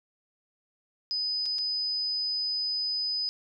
sine tone with dropouts, 5000 Hz, D#8, 8 cents sharp, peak -27 dBFS, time 1.11-3.29 s, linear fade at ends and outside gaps 0 ms, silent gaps 1.457-1.461 / 1.584-1.588 s, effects none

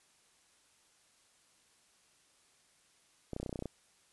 clicks, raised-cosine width 2 ms, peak -25 dBFS, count 11, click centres 3.333 / 3.364 / 3.4 / 3.43 / 3.462 / 3.494 / 3.528 / 3.558 / 3.591 / 3.624 / 3.657 s, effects white hiss -68 dBFS RMS until 4.12 s + resampled to 24000 Hz

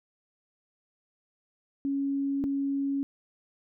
sine tone pair in turn, 277.2 / 277.2 Hz, C#4 / C#4, 0 / 0 cents, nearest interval unison, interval 0 cents, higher neither, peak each -26 dBFS, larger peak neither, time 1.85-2.44 / 2.44-3.03 s, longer neither, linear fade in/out 0 ms, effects none

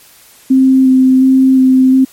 sine tone with vibrato, 261.6 Hz, C4, in tune, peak -4 dBFS, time 0.5-2.05 s, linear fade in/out 10 ms, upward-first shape square, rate 1.4 Hz, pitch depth 11 cents each way, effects white hiss -42 dBFS RMS until 2.12 s + MP3 64 kbps

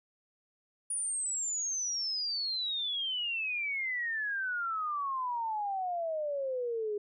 sine exponential sweep, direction down, 9720 to 407.7 Hz, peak -31 dBFS, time 0.9-6.98 s, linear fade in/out 5 ms, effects none

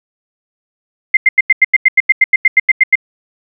sine tone bursts, 2093 Hz, C7, in tune, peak -3 dBFS, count 16, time 1.14-2.955 s, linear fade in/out 5 ms, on 30 ms, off 89 ms, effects none

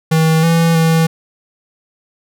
square tone with pitch steps, 160.2 / 166 / 162.8 Hz, E3 / E3 / E3, -49 / +12 / -21 cents, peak -10 dBFS, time 0.11-1.07 s, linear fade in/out 10 ms, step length 320 ms, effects none

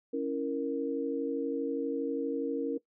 sine chord, A# diminished, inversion first, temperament equal, 277.2 / 329.6 / 466.2 Hz, C#4 / E4 / A#4, 0 / 0 / 0 cents, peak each -33 / -37 / -32 dBFS, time 0.13-2.78 s, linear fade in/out 10 ms, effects noise-tail reverb RT60 0.1 s tail -18 dB re dry

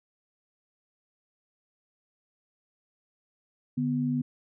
sine tone pair together, 146.81 / 246.9 Hz, D3 / B3, 0 / 0 cents, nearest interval major sixth, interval 900 cents, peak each -30 / -26 dBFS, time 3.77-4.22 s, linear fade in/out 10 ms, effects none

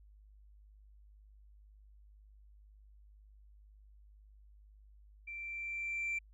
sine tone with level ramp, 2349 Hz, D7, in tune, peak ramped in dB -42 to -31 dBFS, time 5.27-6.19 s, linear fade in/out 10 ms, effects tanh soft clip ceiling -32 dBFS + added 51 Hz sine -57 dBFS peak until 6.33 s

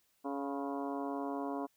harmonic tone with a mistuned harmonic, 140.1 Hz, C#3, 19 cents sharp, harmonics 2 / 3 / 4 / 5 / 6 / 7 / 8 / 9 / 10, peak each -38 / -43 / -46 / -42 / -50 / -45 / -48 / -59 / -58 dBFS, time 0.24-1.67 s, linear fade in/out 20 ms, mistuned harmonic 8, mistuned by -56 cents, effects white hiss -74 dBFS RMS until 1.76 s

